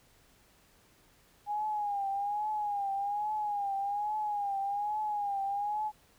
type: tone with vibrato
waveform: sine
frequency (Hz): 820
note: G#5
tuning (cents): -22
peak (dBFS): -30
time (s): 1.46-5.92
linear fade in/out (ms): 50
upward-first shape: triangle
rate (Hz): 1.2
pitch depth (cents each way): 82
effects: pink hiss -64 dBFS RMS until 6.18 s